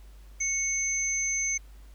sine tone pair together, 2202 / 6220 Hz, C#7 / G8, -12 / -14 cents, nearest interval octave + tritone, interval 1798 cents, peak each -31 / -27 dBFS, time 0.4-1.58 s, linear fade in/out 10 ms, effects added 50 Hz sine -46 dBFS peak until 1.94 s + pink hiss -61 dBFS RMS until 1.94 s

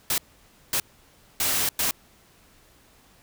white noise bursts at uneven times, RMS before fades -24 dBFS, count 4, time 0.1-0.18 / 0.73-0.8 / 1.4-1.69 / 1.79-1.91 s, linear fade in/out 2 ms, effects pink hiss -57 dBFS RMS until 3.22 s

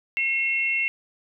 sine tone pair together, 2155 / 2715 Hz, C#7 / F7, -49 / -50 cents, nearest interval major third, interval 399 cents, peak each -24 dBFS, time 0.17-0.88 s, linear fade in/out 0 ms, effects none

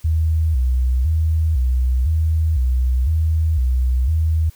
sine tone with vibrato, 71.1 Hz, C#2, 45 cents sharp, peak -14 dBFS, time 0.04-4.5 s, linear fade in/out 10 ms, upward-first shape square, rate 0.99 Hz, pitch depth 200 cents each way, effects white hiss -51 dBFS RMS until 4.55 s

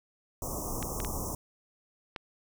pink band-stop noise, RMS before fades -35 dBFS, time 0.42-1.35 s, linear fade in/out 2 ms, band 1200 to 5500 Hz, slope 96 dB/octave
clicks, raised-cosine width 0.3 ms, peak -20 dBFS, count 4, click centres 0.827 / 1.002 / 1.048 / 2.162 s
effects none

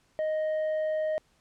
sine tone with tanh clipping, 622.3 Hz, D#5, in tune, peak -27 dBFS, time 0.19-1.18 s, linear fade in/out 0 ms, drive 4 dB, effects pink hiss -67 dBFS RMS until 1.4 s + low-pass 9000 Hz 12 dB/octave

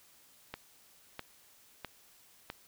click train, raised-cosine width 0.3 ms, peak -23 dBFS, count 4, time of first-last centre 0.54-2.501 s, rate 1.53 Hz, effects white hiss -62 dBFS RMS until 2.67 s

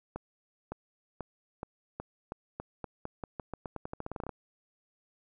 accelerating click train, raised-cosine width 1 ms, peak -23 dBFS, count 24, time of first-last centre 0.16-4.293 s, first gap 560 ms, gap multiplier 0.87, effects none

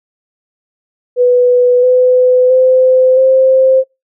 sine tone with pitch steps, 493.9 / 504 / 514.3 / 524.8 Hz, B4 / B4 / C5 / C5, 0 / +35 / -30 / +5 cents, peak -5 dBFS, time 1.16-3.84 s, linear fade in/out 50 ms, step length 670 ms, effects noise-tail reverb RT60 0.2 s tail -23 dB re dry

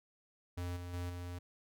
square tone with level steps, 88.4 Hz, F2, 22 cents sharp, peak -38 / -43 / -38 / -42 dBFS, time 0.57-1.39 s, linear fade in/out 10 ms, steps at 0.76 / 0.93 / 1.09 s, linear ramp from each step 10 ms, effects none

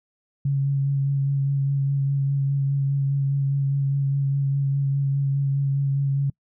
sine tone with vibrato, 138.59 Hz, C#3, in tune, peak -19 dBFS, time 0.45-6.3 s, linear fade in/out 5 ms, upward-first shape sine, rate 4.9 Hz, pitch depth 17 cents each way, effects noise-tail reverb RT60 0.1 s tail -26 dB re dry

